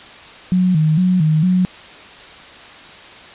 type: tone with vibrato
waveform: sine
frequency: 168.8 Hz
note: E3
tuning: 41 cents sharp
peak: -11 dBFS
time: 0.52-1.65 s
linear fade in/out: 0 ms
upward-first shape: square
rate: 2.2 Hz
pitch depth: 140 cents each way
effects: white hiss -38 dBFS RMS until 3.34 s + resampled to 8000 Hz